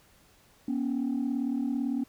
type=tone pair together; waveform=sine; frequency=241.2 / 279.1 Hz; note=B3 / C#4; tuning=-41 / +12 cents; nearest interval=minor third; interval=253 cents; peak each=-28 dBFS; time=0.68-2.04 s; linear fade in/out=5 ms; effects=tanh soft clip ceiling -23 dBFS + pink hiss -61 dBFS RMS until 2.08 s